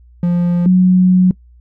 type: tone pair in turn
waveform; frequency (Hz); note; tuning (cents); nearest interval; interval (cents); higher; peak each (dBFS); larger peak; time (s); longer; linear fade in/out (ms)
triangle / sine; 174.61 / 183.47; F3 / F#3; 0 / -14; minor second; 86; second; -9 / -6; second; 0.23-0.66 / 0.66-1.31; second; 2
effects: noise-tail reverb RT60 0.1 s tail -22 dB re dry + added 60 Hz sine -41 dBFS peak until 1.6 s